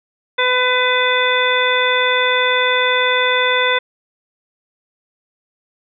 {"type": "harmonic tone", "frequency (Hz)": 502, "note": "B4", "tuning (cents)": 28, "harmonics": [1, 2, 3, 4, 5, 7], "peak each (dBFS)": [-19, -20, -20, -19, -24, -20], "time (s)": [0.38, 3.79], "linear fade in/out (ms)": 10, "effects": []}